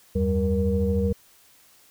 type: tone cluster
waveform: sine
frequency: 80.3 / 93.6 / 194.5 / 471.3 Hz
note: E2 / F#2 / G3 / A#4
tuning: -45 / +20 / -13 / +19 cents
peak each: -24 / -29 / -24 / -25 dBFS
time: 0.15-1.13 s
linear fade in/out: 10 ms
effects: tanh soft clip ceiling -11 dBFS + white hiss -56 dBFS RMS until 1.9 s